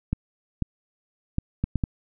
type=clicks; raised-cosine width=5 ms; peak=-11 dBFS; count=6; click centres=0.13 / 0.623 / 1.384 / 1.64 / 1.757 / 1.838 s; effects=none